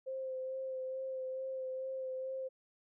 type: tone with vibrato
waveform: sine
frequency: 523 Hz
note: C5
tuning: 1 cent flat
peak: -37 dBFS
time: 0.06-2.49 s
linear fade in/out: 20 ms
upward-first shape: sine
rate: 2.3 Hz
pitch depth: 18 cents each way
effects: none